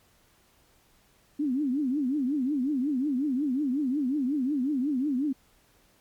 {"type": "tone with vibrato", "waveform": "sine", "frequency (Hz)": 274, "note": "C#4", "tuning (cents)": -20, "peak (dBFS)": -24, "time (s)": [1.39, 5.33], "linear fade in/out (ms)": 10, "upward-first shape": "triangle", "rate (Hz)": 5.5, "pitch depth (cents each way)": 230, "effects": ["pink hiss -63 dBFS RMS until 6 s", "MP3 96 kbps"]}